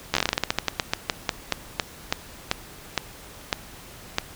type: slowing click train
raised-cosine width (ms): 0.2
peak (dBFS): -3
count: 25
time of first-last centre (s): 0.14-4.184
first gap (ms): 12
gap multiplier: 1.19
effects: pink hiss -44 dBFS RMS until 4.35 s

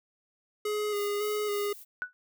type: tone with vibrato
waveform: square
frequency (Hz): 415.3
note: G#4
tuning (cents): 0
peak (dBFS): -29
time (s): 0.65-1.73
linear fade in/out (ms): 5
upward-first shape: square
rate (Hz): 1.8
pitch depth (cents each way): 22
type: noise with tremolo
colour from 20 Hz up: violet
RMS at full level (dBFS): -43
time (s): 0.93-1.85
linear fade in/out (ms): 50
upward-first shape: square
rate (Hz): 3.4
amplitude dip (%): 45
type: tone with exponential decay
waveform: sine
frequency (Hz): 1480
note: F#6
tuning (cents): 0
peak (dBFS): -26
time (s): 2.02-2.13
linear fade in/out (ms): 0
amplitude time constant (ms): 22
effects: none

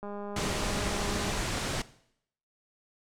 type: click train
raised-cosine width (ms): 1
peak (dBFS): -27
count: 262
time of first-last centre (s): 0.03-1.309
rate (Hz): 204
type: low-pass noise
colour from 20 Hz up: pink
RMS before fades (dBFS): -32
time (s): 0.36-1.82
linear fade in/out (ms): 5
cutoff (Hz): 8900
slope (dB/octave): 24
effects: noise-tail reverb RT60 0.7 s tail -18 dB re dry

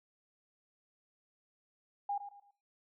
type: tone with echo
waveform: sine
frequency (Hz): 810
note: G#5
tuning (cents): -43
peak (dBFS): -32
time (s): 2.09-2.18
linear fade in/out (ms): 5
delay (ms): 110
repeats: 3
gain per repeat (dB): -10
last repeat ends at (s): 2.51
effects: noise-tail reverb RT60 0.5 s tail -23 dB re dry

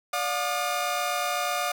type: tone cluster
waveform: sawtooth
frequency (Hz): 583 / 716 / 1214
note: D5 / F5 / D#6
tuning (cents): -13 / +43 / -43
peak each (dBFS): -29 / -25 / -26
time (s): 0.13-1.72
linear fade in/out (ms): 5
effects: none

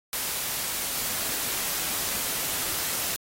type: noise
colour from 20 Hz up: white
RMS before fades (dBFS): -29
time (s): 0.13-3.16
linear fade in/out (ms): 0
effects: AAC 48 kbps

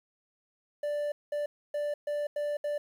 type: tone bursts at uneven times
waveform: triangle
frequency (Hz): 587.3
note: D5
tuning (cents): 0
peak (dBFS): -27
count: 6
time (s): 0.83-1.12 / 1.32-1.46 / 1.74-1.94 / 2.07-2.27 / 2.36-2.57 / 2.64-2.78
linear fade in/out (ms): 5
effects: 10-bit

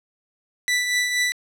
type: tone with tremolo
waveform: sawtooth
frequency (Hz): 1975.5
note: B6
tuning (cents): 0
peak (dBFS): -14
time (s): 0.68-1.32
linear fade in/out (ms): 0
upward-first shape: triangle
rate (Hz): 4.2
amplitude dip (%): 50
effects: low-pass 10000 Hz 12 dB/octave

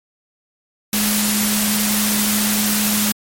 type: tone in noise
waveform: sine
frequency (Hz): 210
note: G#3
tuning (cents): +19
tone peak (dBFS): -19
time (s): 0.93-3.12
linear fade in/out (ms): 2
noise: white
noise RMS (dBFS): -19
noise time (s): 0.93-3.12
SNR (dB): -3
effects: MP3 64 kbps

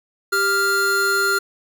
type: tone pair together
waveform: square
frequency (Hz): 392.7 / 1399.4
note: G4 / F6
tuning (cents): +3 / +3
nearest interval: octave + minor seventh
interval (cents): 2200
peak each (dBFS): -24 / -18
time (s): 0.32-1.39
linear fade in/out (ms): 10
effects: none

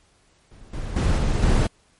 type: noise with level steps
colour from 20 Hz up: brown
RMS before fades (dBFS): -45 / -30 / -19 / -21 / -17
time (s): 0.51-1.67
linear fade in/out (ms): 5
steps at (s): 0.73 / 0.96 / 1.18 / 1.42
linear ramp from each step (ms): 5
effects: pink hiss -60 dBFS RMS until 1.99 s + MP3 48 kbps

